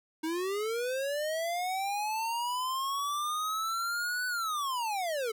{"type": "linear two-way sweep", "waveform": "square", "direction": "up then down", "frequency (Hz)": [311.1, 1500, 425.3], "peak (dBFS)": -31, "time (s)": [0.23, 5.32], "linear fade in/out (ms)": 10, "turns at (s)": 4.27, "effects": []}